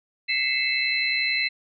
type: tone cluster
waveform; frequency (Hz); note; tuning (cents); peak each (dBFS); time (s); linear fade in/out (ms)
sine; 2034 / 2165 / 2633 / 4072; C7 / C#7 / E7 / C8; -50 / -41 / -3 / -48; -27; 0.28-1.49; 20
effects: none